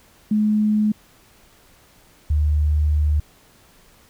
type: tone pair in turn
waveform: sine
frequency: 212.4 / 75.09 Hz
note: G#3 / D2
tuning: +39 / +39 cents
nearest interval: octave + tritone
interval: 1800 cents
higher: first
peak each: -15 dBFS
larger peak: neither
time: 0.31-0.92 / 2.3-3.2 s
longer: second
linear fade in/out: 5 ms
effects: pink hiss -53 dBFS RMS until 4.09 s